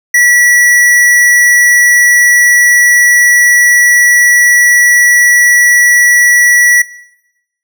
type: tone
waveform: square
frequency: 1944 Hz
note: B6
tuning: 28 cents flat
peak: -5 dBFS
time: 0.14-6.82 s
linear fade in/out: 5 ms
effects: noise-tail reverb RT60 0.9 s tail -20 dB re dry